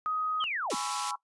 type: tone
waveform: sine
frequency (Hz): 1255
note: D#6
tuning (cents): +15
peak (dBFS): -28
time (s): 0.06-0.44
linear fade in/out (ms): 0
type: linear sweep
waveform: sine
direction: down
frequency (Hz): 3313 to 153.7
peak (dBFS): -30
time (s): 0.4-0.75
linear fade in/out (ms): 10
type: band-pass noise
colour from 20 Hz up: white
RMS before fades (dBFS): -38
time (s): 0.7-1.11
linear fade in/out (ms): 2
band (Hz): 2400 to 7300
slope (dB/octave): 12
type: chord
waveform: sine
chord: C# minor seventh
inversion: second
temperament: just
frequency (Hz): 831.5 / 997.9 / 1108.7 / 1330.5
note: G#5 / B5 / C#6 / E6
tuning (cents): +2 / +18 / 0 / +16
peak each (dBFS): -38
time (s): 0.71-1.16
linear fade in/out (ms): 10
effects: noise-tail reverb RT60 0.1 s tail -17 dB re dry + resampled to 24000 Hz